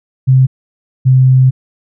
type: tone pair in turn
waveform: sine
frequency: 130.81 / 129.91 Hz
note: C3 / C3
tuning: 0 / -12 cents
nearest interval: unison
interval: 12 cents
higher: first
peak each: -4 dBFS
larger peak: neither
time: 0.27-0.47 / 1.05-1.51 s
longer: second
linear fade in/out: 20 ms
effects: none